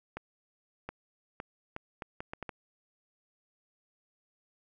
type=accelerating click train; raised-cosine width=0.5 ms; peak=-23 dBFS; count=9; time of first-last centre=0.17-2.492 s; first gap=720 ms; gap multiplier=0.71; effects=none